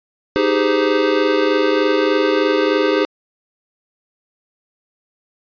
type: chord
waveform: square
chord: Ab major seventh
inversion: second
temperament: equal with one note detuned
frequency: 311.1 / 392 / 415.3 / 515.7 Hz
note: Eb4 / G4 / Ab4 / C5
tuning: 0 / 0 / 0 / -25 cents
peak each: -20 dBFS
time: 0.36-3.05 s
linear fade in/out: 0 ms
effects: resampled to 11025 Hz